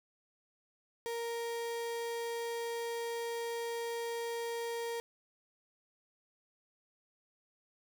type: tone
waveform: 35% pulse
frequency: 466.2 Hz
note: A#4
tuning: in tune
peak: -34 dBFS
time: 1.06-5 s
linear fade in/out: 0 ms
effects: none